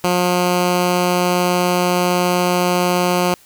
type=tone; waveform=10% pulse; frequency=178.6 Hz; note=F3; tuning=39 cents sharp; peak=-6 dBFS; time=0.04-3.34 s; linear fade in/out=2 ms; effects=white hiss -49 dBFS RMS until 3.45 s